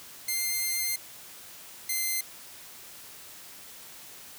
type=tone pair in turn; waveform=5% pulse; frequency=2099 / 2078 Hz; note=C7 / C7; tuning=+5 / -12 cents; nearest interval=unison; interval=17 cents; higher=first; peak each=-17 dBFS; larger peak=neither; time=0.28-0.96 / 1.89-2.21 s; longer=first; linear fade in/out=5 ms; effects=white hiss -47 dBFS RMS until 4.38 s + high-pass 60 Hz 12 dB/octave